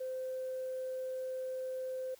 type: tone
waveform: sine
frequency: 517 Hz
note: C5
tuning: 21 cents flat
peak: -35 dBFS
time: 0-2.15 s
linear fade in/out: 10 ms
effects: tanh soft clip ceiling -32 dBFS + white hiss -62 dBFS RMS until 2.19 s